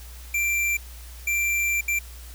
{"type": "tone bursts at uneven times", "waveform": "square", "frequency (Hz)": 2356, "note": "D7", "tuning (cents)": 5, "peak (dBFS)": -22, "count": 3, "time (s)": [[0.34, 0.77], [1.27, 1.81], [1.88, 1.99]], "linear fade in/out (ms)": 5, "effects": ["added 60 Hz sine -39 dBFS peak until 2.34 s", "white hiss -47 dBFS RMS until 2.34 s"]}